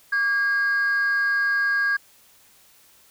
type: tone pair together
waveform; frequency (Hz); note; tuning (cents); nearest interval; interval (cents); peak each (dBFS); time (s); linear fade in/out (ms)
sine; 1157.8 / 1627; D6 / G#6; -25 / -36; tritone; 589; -29 / -17; 0.12-1.97; 10
effects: tanh soft clip ceiling -17 dBFS + white hiss -55 dBFS RMS until 3.1 s

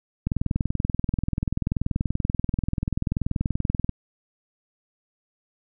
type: click train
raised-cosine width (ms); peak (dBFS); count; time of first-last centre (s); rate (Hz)
5; -11; 76; 0.27-3.893; 20.7
effects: none

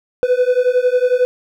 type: beating tone pair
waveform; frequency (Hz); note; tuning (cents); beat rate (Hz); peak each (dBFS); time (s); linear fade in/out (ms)
triangle; 493.9 / 504.9; B4 / B4; 0 / +38; 11; -13; 0.23-1.25; 0
effects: none

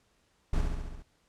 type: noise with echo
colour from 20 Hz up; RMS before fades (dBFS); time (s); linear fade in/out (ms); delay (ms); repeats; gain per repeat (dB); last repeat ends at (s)
brown; -26; 0.53-0.61; 5; 69; 6; -3; 1.024
effects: pink hiss -70 dBFS RMS until 1.28 s + low-pass 9000 Hz 12 dB/octave

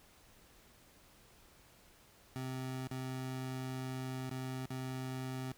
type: tone with dropouts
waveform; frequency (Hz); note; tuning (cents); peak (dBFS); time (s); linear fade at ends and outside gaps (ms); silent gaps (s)
25% pulse; 130; C3; -11; -35; 2.36-5.52; 0; 2.874-2.913 / 4.294-4.312 / 4.658-4.704
effects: pink hiss -63 dBFS RMS until 5.57 s

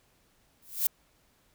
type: noise with exponential growth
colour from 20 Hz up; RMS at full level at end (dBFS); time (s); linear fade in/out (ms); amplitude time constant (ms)
violet; -22; 0.62-0.87; 5; 54
effects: pink hiss -67 dBFS RMS until 1.54 s

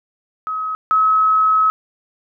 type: tone pair in turn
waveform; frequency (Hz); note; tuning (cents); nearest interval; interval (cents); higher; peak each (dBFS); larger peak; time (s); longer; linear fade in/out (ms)
sine; 1275 / 1283.9; D#6 / E6; +42 / -46; unison; 12; second; -20 / -11; second; 0.47-0.75 / 0.91-1.7; second; 0
effects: none

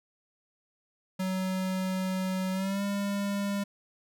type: tone with pitch glide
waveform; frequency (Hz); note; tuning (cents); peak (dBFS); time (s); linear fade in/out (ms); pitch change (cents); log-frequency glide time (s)
square; 187.3 to 200.7; F#3 to G3; +21 to +41; -29; 1.19-3.64; 10; +120; 2.52-2.83
effects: none

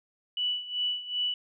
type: tone with tremolo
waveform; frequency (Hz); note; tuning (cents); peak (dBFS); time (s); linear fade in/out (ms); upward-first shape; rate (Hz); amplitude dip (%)
sine; 2960; F#7; 0; -25; 0.37-1.34; 2; sine; 2.6; 80
effects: none

